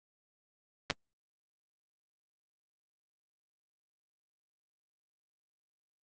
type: clicks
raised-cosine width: 0.2 ms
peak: -11 dBFS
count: 2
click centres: 0.901 / 0.908 s
effects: low-pass 7000 Hz 12 dB/octave + Opus 24 kbps